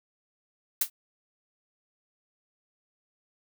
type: noise with exponential decay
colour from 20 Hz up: blue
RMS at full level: -19 dBFS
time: 0.81-0.9 s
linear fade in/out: 5 ms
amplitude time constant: 19 ms
effects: none